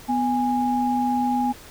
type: tone pair together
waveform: sine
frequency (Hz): 248.7 / 825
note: B3 / G#5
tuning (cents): +12 / -12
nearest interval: octave + major sixth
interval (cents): 2076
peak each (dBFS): -22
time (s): 0.08-1.53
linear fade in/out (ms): 20
effects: pink hiss -44 dBFS RMS until 1.7 s

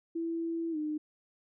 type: tone with pitch glide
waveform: sine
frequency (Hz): 331.8 to 304.3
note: E4 to D#4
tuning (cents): +11 to -38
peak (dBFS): -31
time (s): 0.15-0.98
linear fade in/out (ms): 10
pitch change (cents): -149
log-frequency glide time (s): 0.71-0.77
effects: none

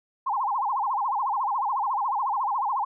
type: tone with vibrato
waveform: sine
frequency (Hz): 932.3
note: A#5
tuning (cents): 0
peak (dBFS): -23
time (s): 0.26-2.85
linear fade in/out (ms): 10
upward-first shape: sine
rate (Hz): 14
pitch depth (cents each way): 270
effects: none

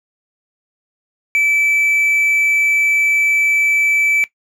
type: tone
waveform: triangle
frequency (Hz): 2313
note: D7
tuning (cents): -27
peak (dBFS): -10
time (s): 1.35-4.24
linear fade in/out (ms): 0
effects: noise-tail reverb RT60 0.1 s tail -17 dB re dry

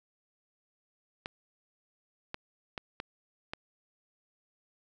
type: clicks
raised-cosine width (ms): 0.3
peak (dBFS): -20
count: 5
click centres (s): 1.259 / 2.344 / 2.778 / 3.001 / 3.535
effects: none

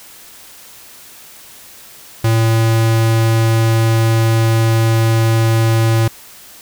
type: tone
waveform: square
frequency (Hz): 113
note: A2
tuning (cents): +47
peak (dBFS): -11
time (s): 2.24-6.08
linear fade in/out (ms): 5
effects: white hiss -39 dBFS RMS until 6.61 s

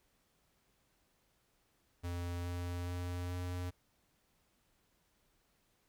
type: tone with pitch steps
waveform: square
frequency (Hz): 87.31 / 88.02 / 88.73 / 89.45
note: F2 / F2 / F2 / F2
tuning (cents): 0 / +14 / +28 / +42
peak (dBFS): -38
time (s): 2.03-3.71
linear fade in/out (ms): 20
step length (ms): 420
effects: pink hiss -75 dBFS RMS until 5.88 s

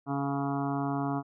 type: harmonic tone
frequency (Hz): 139.9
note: C#3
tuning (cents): +16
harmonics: 1 / 2 / 3 / 5 / 6 / 7 / 8 / 9 / 10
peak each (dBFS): -34 / -31 / -41 / -36 / -40 / -41 / -41 / -43 / -48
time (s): 0.06-1.23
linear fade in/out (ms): 50
effects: none

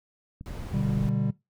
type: clicks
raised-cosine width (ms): 5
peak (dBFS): -27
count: 6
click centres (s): 0.411 / 0.508 / 0.777 / 0.825 / 1 / 1.041
type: noise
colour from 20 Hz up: brown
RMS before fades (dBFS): -36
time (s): 0.46-1.09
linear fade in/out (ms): 0
type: chord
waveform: triangle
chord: G major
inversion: first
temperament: just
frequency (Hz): 122.5 / 147 / 196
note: B2 / D3 / G3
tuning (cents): -14 / +2 / 0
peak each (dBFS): -26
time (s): 0.73-1.31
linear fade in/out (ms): 10
effects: noise-tail reverb RT60 0.2 s tail -20 dB re dry

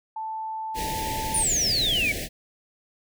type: tone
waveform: sine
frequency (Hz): 880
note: A5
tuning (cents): 0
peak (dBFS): -29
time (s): 0.16-1.43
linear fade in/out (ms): 5
type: band-stop noise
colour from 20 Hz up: pink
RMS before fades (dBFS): -31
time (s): 0.74-2.29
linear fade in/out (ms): 50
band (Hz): 740 to 1700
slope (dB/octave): 96
type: exponential sweep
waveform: sine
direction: down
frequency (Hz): 9840 to 2217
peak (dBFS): -21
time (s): 1.34-2.12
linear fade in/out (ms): 5
effects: none

